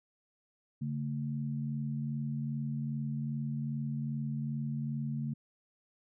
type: tone pair together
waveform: sine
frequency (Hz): 142.3 / 224.8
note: C#3 / A3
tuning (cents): +46 / +37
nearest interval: minor sixth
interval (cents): 791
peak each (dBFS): -34 / -37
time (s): 0.81-5.34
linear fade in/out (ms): 10
effects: none